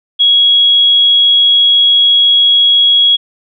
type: tone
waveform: sine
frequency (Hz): 3322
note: G#7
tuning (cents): 0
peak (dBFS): -5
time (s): 0.19-3.17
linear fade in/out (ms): 20
effects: none